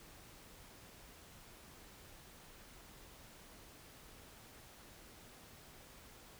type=silence; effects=pink hiss -58 dBFS RMS until 6.39 s